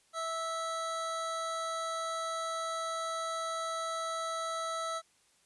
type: tone pair together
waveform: square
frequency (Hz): 654.7 / 1311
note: E5 / E6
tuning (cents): -12 / -10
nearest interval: octave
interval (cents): 1202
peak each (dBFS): -39 / -36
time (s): 0.13-5.02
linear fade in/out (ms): 50
effects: white hiss -68 dBFS RMS until 5.45 s + resampled to 24000 Hz